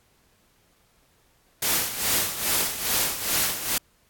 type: noise with tremolo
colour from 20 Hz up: white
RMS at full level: -22 dBFS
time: 1.62-3.78 s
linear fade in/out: 5 ms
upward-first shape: sine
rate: 2.4 Hz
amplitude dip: 70%
effects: pink hiss -63 dBFS RMS until 4.09 s + AAC 64 kbps